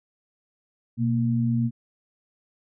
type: tone pair together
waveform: sine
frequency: 122.62 / 231.8 Hz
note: B2 / A#3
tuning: -12 / -10 cents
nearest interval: major seventh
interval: 1102 cents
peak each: -23 dBFS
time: 0.97-1.71 s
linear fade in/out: 50 ms
effects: none